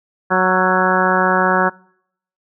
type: harmonic tone with a mistuned harmonic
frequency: 185 Hz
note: F#3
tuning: in tune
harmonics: 1 / 2 / 3 / 4 / 5 / 6 / 7 / 8 / 9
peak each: -21 / -21 / -21 / -21 / -21 / -21 / -21 / -21 / -21 dBFS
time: 0.3-1.7 s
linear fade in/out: 20 ms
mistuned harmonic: 7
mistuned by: +44 cents
effects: noise-tail reverb RT60 0.7 s tail -25 dB re dry